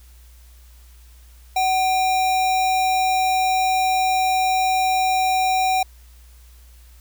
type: tone with sample-and-hold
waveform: sine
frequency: 751 Hz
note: F#5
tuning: 26 cents sharp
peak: -16 dBFS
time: 1.56-5.83 s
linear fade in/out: 5 ms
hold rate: 3150 Hz
effects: added 60 Hz sine -44 dBFS peak until 7 s + white hiss -55 dBFS RMS until 7 s